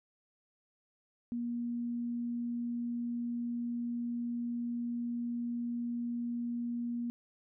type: tone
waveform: sine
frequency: 238.1 Hz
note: A#3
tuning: 37 cents sharp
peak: -33 dBFS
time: 1.32-7.1 s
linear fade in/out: 0 ms
effects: none